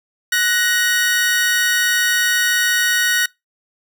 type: tone pair together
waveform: sawtooth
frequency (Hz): 1480 / 1878.6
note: F#6 / A#6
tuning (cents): 0 / +13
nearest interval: major third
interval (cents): 413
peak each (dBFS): -14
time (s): 0.32-3.26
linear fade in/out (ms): 5
effects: noise-tail reverb RT60 0.2 s tail -24 dB re dry